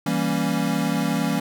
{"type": "chord", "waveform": "square", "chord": "E diminished seventh", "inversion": "none", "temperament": "equal", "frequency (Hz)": [164.81, 196, 233.1, 277.2], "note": ["E3", "G3", "Bb3", "Db4"], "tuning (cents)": [0, 0, 0, 0], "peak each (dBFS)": -27, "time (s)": [0.06, 1.4], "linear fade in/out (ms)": 5, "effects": []}